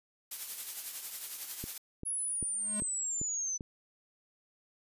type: noise with tremolo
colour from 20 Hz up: blue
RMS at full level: -37 dBFS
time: 0.31-1.78 s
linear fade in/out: 5 ms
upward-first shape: triangle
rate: 11 Hz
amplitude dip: 55%
type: click train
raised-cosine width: 3 ms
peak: -27 dBFS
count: 6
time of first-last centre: 1.64-3.609 s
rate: 2.54 Hz
type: linear sweep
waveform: sine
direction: down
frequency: 10548 to 5990 Hz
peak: -32 dBFS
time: 2.05-3.58 s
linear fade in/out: 20 ms
type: tone with exponential growth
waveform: square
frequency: 210 Hz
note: G#3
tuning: 19 cents sharp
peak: -35 dBFS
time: 2.47-2.8 s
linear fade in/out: 0 ms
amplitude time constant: 70 ms
effects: resampled to 32000 Hz